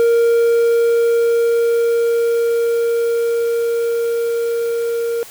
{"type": "tone with level ramp", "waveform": "triangle", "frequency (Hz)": 466.2, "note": "A#4", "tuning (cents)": 0, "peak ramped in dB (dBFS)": [-8, -15], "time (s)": [0, 5.23], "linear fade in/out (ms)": 0, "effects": ["white hiss -38 dBFS RMS until 5.3 s"]}